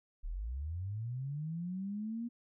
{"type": "linear sweep", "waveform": "sine", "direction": "up", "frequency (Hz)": [33.43, 239.6], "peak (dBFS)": -36, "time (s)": [0.23, 2.29], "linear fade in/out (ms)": 20, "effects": []}